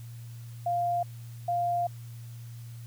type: tone bursts at uneven times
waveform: sine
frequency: 698.5 Hz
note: F5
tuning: in tune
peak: -25 dBFS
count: 2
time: 0.66-1.03 / 1.48-1.87 s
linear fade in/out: 5 ms
effects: added 117 Hz sine -40 dBFS peak until 2.86 s + white hiss -57 dBFS RMS until 2.86 s